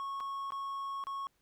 triangle tone with dropouts, 1100 Hz, C#6, 14 cents flat, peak -34 dBFS, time 0-1.27 s, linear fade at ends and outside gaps 0 ms, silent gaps 0.202-0.206 / 0.505-0.521 / 1.039-1.069 s, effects pink hiss -75 dBFS RMS until 1.41 s

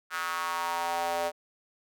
square tone with high-pass filter sweep, 85.2 Hz, F2, 42 cents flat, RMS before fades -31 dBFS, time 0.1-1.32 s, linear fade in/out 50 ms, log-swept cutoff 1400 to 610 Hz, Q 3.8, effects none

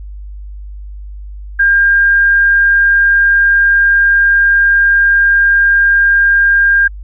sine tone, 1605 Hz, G6, 40 cents sharp, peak -6 dBFS, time 1.59-6.88 s, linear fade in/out 10 ms, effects added 50 Hz sine -25 dBFS peak until 7.03 s

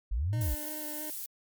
sine linear two-way sweep, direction up then down, 42.9 to 123.9 to 42.9 Hz, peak -27 dBFS, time 0.11-0.55 s, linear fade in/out 10 ms, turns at 0.39 s
25% pulse tone with vibrato, 302.9 Hz, D#4, 46 cents flat, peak -37 dBFS, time 0.33-1.1 s, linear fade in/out 0 ms, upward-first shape square, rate 3 Hz, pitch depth 17 cents each way
violet noise, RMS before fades -38 dBFS, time 0.41-1.26 s, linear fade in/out 2 ms
effects MP3 96 kbps

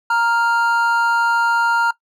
triangle tone pair together, 932.3 / 1398.7 Hz, A#5 / F6, 0 / +2 cents, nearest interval perfect fifth, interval 702 cents, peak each -15 dBFS, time 0.1-1.91 s, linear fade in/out 5 ms, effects noise-tail reverb RT60 0.1 s tail -19 dB re dry

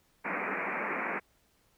white band-pass noise, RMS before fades -34 dBFS, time 0.24-1.2 s, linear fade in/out 20 ms, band 170 to 2400 Hz, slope 96 dB/octave, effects pink hiss -69 dBFS RMS until 1.77 s

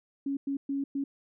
sine tone bursts at uneven times, 277.2 Hz, C#4, in tune, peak -28 dBFS, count 4, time 0.26-0.37 / 0.47-0.57 / 0.69-0.84 / 0.95-1.04 s, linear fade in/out 5 ms, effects none

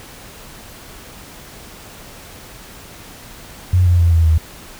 sine tone with pitch steps, 90.7 / 87.86 / 85.12 / 82.45 / 79.88 Hz, F#2 / F2 / F2 / E2 / D#2, -34 / +11 / -44 / +1 / +46 cents, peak -9 dBFS, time 3.73-4.38 s, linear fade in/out 5 ms, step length 130 ms, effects pink hiss -38 dBFS RMS until 4.79 s

